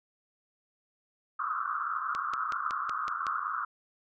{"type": "band-pass noise", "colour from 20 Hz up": "white", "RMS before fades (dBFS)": -33, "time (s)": [1.39, 3.65], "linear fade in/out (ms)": 5, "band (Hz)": [1100, 1400], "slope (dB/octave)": 96}
{"type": "click train", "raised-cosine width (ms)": 0.2, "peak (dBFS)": -21, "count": 7, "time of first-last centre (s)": [2.15, 3.267], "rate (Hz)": 5.37}
{"effects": []}